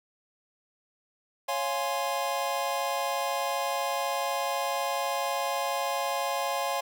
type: chord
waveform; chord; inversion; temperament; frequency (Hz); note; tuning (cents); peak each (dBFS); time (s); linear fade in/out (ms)
square; Db major seventh; none; equal; 554.4 / 698.5 / 830.6 / 1046.5; Db5 / F5 / Ab5 / C6; 0 / 0 / 0 / 0; -34; 1.48-6.81; 10
effects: none